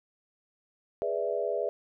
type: chord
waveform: sine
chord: E dominant seventh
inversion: first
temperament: equal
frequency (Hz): 415.3 / 493.9 / 587.3 / 659.3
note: G#4 / B4 / D5 / E5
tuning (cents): 0 / 0 / 0 / 0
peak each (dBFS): -33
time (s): 1.02-1.69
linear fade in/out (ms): 0
effects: none